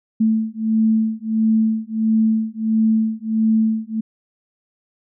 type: beating tone pair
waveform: sine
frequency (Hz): 220 / 221.5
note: A3 / A3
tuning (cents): 0 / +12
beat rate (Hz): 1.5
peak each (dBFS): -18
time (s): 0.2-4.01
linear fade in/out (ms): 10
effects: none